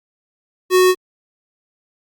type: tone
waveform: square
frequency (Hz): 368.4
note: F#4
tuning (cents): -7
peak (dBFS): -10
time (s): 0.7-0.95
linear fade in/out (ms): 50
effects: Opus 48 kbps